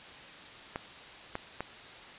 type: clicks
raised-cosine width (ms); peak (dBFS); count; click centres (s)
0.5; -19; 3; 0.759 / 1.354 / 1.606
effects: white hiss -48 dBFS RMS until 2.18 s + resampled to 8000 Hz